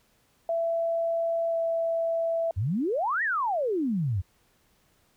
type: tone with pitch glide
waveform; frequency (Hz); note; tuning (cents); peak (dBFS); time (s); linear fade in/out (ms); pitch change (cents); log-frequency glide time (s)
sine; 667 to 662.8; E5 to E5; +20 to +9; -24; 0.49-2.51; 2; -11; 1.5-1.55
type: exponential two-way sweep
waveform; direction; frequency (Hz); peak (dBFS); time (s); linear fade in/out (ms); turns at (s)
sine; up then down; 84.4 to 1935 to 84.4; -24; 2.56-4.22; 20; 3.23
effects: pink hiss -66 dBFS RMS until 5.16 s